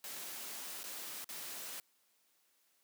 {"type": "noise with dropouts", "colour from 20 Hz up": "white", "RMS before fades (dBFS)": -45, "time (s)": [0.04, 1.8], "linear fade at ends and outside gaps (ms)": 1, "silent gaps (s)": [[0.832, 0.839], [1.244, 1.29]], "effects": ["white hiss -74 dBFS RMS until 2.83 s", "high-pass 200 Hz 12 dB/octave"]}